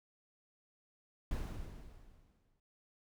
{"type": "noise with exponential decay", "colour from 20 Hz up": "brown", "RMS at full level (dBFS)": -36, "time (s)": [1.31, 2.6], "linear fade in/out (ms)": 2, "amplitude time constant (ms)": 280, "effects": []}